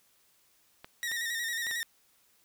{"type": "clicks", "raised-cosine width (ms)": 0.3, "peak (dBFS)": -28, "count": 4, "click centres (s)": [0.845, 1.116, 1.668, 1.712]}
{"type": "tone with vibrato", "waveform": "sawtooth", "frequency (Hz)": 1864.7, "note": "A#6", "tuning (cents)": 0, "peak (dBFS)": -28, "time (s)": [1.03, 1.83], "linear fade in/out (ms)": 0, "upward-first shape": "square", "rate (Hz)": 11, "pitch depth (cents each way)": 43}
{"effects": ["white hiss -67 dBFS RMS until 2.44 s"]}